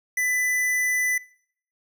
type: tone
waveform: square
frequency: 1996 Hz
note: B6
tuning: 18 cents sharp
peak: -22 dBFS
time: 0.17-1.18 s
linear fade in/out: 5 ms
effects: noise-tail reverb RT60 0.6 s tail -21 dB re dry